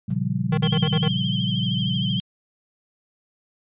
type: chord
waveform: sine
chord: G half-diminished seventh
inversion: first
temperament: equal with one note detuned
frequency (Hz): 117.42 / 138.59 / 174.61 / 196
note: Bb2 / Db3 / F3 / G3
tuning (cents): +13 / 0 / 0 / 0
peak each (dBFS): -27 / -27 / -27 / -27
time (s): 0.08-2.2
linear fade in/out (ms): 10
type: noise with exponential decay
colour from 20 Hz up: brown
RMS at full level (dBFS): -36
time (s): 0.1-0.2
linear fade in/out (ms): 5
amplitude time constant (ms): 20
type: tone bursts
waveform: square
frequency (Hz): 155.56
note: D#3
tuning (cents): 0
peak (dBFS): -19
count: 6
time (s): 0.52-1.081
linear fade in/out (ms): 5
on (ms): 56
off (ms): 45
type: tone with vibrato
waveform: sine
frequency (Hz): 3136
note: G7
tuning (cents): 0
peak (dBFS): -26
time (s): 0.63-2.2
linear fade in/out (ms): 0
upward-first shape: sine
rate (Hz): 13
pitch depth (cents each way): 53
effects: resampled to 8000 Hz